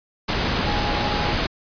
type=tone in noise; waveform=sine; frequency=829 Hz; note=G#5; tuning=3 cents flat; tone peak=-28 dBFS; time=0.66-1.33 s; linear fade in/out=10 ms; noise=pink; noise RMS=-22 dBFS; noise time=0.28-1.47 s; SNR=-9 dB; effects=resampled to 11025 Hz